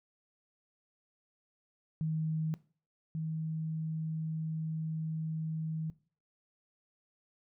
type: tone pair in turn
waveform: sine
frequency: 158 / 158.9 Hz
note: D#3 / D#3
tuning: +27 / +37 cents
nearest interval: unison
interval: 10 cents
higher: second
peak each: -30 / -33 dBFS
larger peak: first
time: 2.01-2.54 / 3.15-5.9 s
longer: second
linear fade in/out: 0 ms
effects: noise-tail reverb RT60 0.4 s tail -19 dB re dry